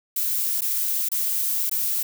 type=noise with dropouts; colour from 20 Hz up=violet; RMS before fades=-24 dBFS; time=0.16-2.03 s; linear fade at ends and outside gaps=5 ms; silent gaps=0.609-0.618 / 1.088-1.116 / 1.696-1.713 s; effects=none